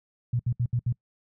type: tone bursts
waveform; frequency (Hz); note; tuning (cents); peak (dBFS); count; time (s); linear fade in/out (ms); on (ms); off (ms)
sine; 120.8; B2; -38; -22; 5; 0.33-0.926; 5; 64; 69
effects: noise-tail reverb RT60 0.1 s tail -25 dB re dry